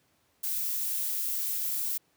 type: noise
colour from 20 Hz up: violet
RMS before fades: -31 dBFS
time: 0.43-1.98 s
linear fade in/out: 10 ms
effects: pink hiss -69 dBFS RMS until 2.16 s + high-pass 100 Hz 12 dB/octave